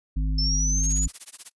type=harmonic tone; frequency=51.91 Hz; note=G#1; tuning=in tune; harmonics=1 / 3 / 5; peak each=-22 / -32 / -36 dBFS; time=0.16-1.08 s; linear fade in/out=10 ms
type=linear sweep; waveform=sine; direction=up; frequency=5274 to 6970 Hz; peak=-24 dBFS; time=0.38-1.06 s; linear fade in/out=5 ms
type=noise with tremolo; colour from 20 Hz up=blue; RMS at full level=-36 dBFS; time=0.77-1.52 s; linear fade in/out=50 ms; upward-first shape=sine; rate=16 Hz; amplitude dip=100%
effects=noise-tail reverb RT60 0.1 s tail -26 dB re dry + resampled to 24000 Hz